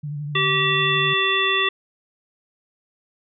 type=tone with vibrato; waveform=sine; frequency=146.83 Hz; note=D3; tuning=in tune; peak=-26 dBFS; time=0.03-1.14 s; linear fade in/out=10 ms; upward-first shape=triangle; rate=12 Hz; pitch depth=52 cents each way
type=harmonic tone; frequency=386 Hz; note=G4; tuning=27 cents flat; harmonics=1 / 3 / 5 / 7 / 9; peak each=-26 / -24 / -23 / -23 / -23 dBFS; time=0.35-1.69 s; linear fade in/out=5 ms
effects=none